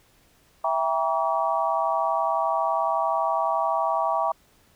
sine chord, E diminished seventh, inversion none, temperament just, 659.3 / 791.1 / 949.3 / 1139.2 Hz, E5 / G5 / Bb5 / Db6, 0 / +16 / +31 / +47 cents, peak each -26 / -27 / -27 / -27 dBFS, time 0.64-4.32 s, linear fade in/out 5 ms, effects pink hiss -60 dBFS RMS until 4.75 s

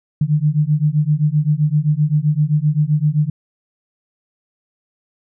sine beating tone pair, 146.83 / 154.53 Hz, D3 / D#3, 0 / -12 cents, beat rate 7.7 Hz, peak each -16 dBFS, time 0.21-3.3 s, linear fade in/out 5 ms, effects none

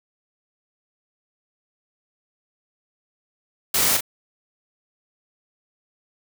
white noise with echo, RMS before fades -20 dBFS, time 3.74-3.97 s, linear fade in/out 5 ms, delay 38 ms, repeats 1, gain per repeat -6 dB, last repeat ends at 4.008 s, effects none

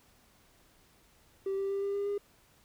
triangle tone with pitch steps, 388.8 / 392.2 / 395.6 / 399 / 402.5 / 406 Hz, G4 / G4 / G4 / G4 / G4 / G#4, -14 / +1 / +16 / +31 / +46 / -39 cents, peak -27 dBFS, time 1.46-2.18 s, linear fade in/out 5 ms, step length 120 ms, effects tanh soft clip ceiling -26 dBFS + pink hiss -64 dBFS RMS until 2.64 s

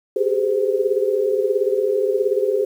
sine tone cluster, 388.2 / 406.7 / 423.8 / 514 Hz, G4 / G#4 / G#4 / C5, -17 / -36 / +35 / -31 cents, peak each -22 dBFS, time 0.16-2.65 s, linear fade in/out 5 ms, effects 8-bit

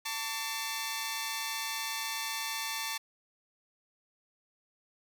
10% pulse tone cluster, 892 / 1143 / 2072 Hz, A5 / D6 / C7, +23 / -47 / -17 cents, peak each -28 / -30 / -32 dBFS, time 0.05-2.98 s, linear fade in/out 10 ms, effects none

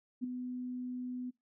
sine tone with ADSR envelope, 250 Hz, B3, 21 cents sharp, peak -30 dBFS, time 0.21-1.31 s, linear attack 30 ms, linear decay 7 ms, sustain -7 dB, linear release 19 ms, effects noise-tail reverb RT60 0.2 s tail -22 dB re dry

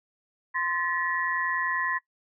sine tone cluster, 1038 / 1745 / 1915 Hz, C6 / A6 / A#6, -14 / -15 / +46 cents, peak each -30 dBFS, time 0.54-1.99 s, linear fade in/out 20 ms, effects noise-tail reverb RT60 0.1 s tail -19 dB re dry

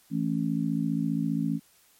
sine chord, A major, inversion second, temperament just, 165 / 220 / 275 Hz, E3 / A3 / C#4, +2 / 0 / -14 cents, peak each -29 dBFS, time 0.1-1.6 s, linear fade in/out 50 ms, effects white hiss -61 dBFS RMS until 1.99 s + MP3 64 kbps

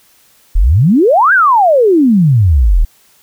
sine exponential two-way sweep, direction up then down, 34.65 to 1646 to 34.65 Hz, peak -5 dBFS, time 0.55-2.85 s, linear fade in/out 10 ms, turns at 1.33 s, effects white hiss -49 dBFS RMS until 3.22 s

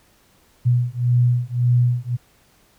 sine beating tone pair, 121.4 / 123.2 Hz, B2 / B2, -29 / -4 cents, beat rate 1.8 Hz, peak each -18 dBFS, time 0.65-2.17 s, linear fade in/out 20 ms, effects pink hiss -57 dBFS RMS until 2.78 s

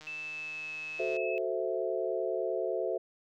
click train, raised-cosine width 0.2 ms, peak -33 dBFS, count 179, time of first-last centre 0.01-1.166 s, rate 154 Hz
sine tone with pitch glide, 2636 to 2594 Hz, E7 to E7, -1 to -28 cents, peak -37 dBFS, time 0.07-1.38 s, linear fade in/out 0 ms, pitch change -27 cents, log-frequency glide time 0.19-0.74 s
sine chord, F# half-diminished seventh, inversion none, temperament equal, 370 / 440 / 523.3 / 659.3 Hz, F#4 / A4 / C5 / E5, 0 / 0 / 0 / 0 cents, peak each -35 dBFS, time 0.99-2.98 s, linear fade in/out 10 ms
effects none

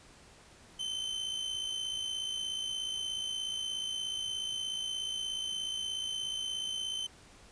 40% pulse tone with amplitude modulation, 3075 Hz, G7, 34 cents flat, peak -31 dBFS, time 0.79-7.07 s, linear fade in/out 10 ms, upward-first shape sine, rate 56.8 Hz, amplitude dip 50%, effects pink hiss -57 dBFS RMS until 7.51 s + resampled to 22050 Hz

